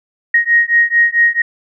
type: beating tone pair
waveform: sine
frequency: 1873 / 1877.5 Hz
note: A#6 / A#6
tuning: +8 / +12 cents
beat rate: 4.5 Hz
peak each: -12 / -12 dBFS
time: 0.34-1.42 s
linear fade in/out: 5 ms
effects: none